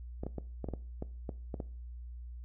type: clicks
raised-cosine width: 2 ms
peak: -24 dBFS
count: 10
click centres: 0.235 / 0.266 / 0.383 / 0.643 / 0.687 / 0.737 / 1.024 / 1.292 / 1.542 / 1.602 s
effects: noise-tail reverb RT60 0.4 s tail -19 dB re dry + added 60 Hz sine -42 dBFS peak until 2.44 s